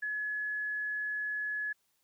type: tone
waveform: sine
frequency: 1699 Hz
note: G#6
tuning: 39 cents sharp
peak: -32 dBFS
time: 0.02-1.73 s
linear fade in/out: 10 ms
effects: white hiss -75 dBFS RMS until 2.03 s